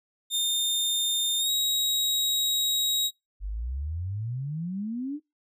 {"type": "tone with pitch glide", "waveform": "sawtooth", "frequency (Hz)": [3633, 3807], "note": ["A#7", "A#7"], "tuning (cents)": [-45, 36], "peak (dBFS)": -21, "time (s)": [0.3, 3.11], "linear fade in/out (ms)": 50, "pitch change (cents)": 81, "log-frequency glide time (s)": [1.38, 1.5]}
{"type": "exponential sweep", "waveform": "sine", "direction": "up", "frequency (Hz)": [46.25, 306.6], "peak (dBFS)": -29, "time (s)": [3.4, 5.2], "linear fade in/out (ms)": 50}
{"effects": ["noise-tail reverb RT60 0.2 s tail -24 dB re dry"]}